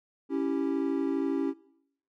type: chord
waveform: triangle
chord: C# diminished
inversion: none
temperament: equal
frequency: 277.2 / 329.6 / 392 Hz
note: C#4 / E4 / G4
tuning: 0 / 0 / 0 cents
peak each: -27 / -30 / -31 dBFS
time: 0.29-1.54 s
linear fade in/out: 50 ms
effects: noise-tail reverb RT60 0.7 s tail -20 dB re dry